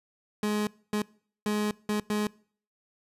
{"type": "tone bursts at uneven times", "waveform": "30% pulse", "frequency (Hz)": 210, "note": "G#3", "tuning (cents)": 19, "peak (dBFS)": -23, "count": 5, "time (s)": [[0.43, 0.67], [0.93, 1.02], [1.46, 1.71], [1.89, 2], [2.1, 2.27]], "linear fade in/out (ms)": 2, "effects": ["noise-tail reverb RT60 0.5 s tail -23 dB re dry", "resampled to 32000 Hz"]}